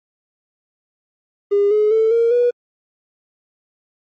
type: tone with pitch steps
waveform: triangle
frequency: 405 / 423.7 / 443.2 / 463.6 / 485 Hz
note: G#4 / G#4 / A4 / A#4 / B4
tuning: -43 / +35 / +13 / -10 / -31 cents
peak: -8 dBFS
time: 1.51-2.51 s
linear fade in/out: 20 ms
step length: 200 ms
effects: tanh soft clip ceiling -9 dBFS + MP3 32 kbps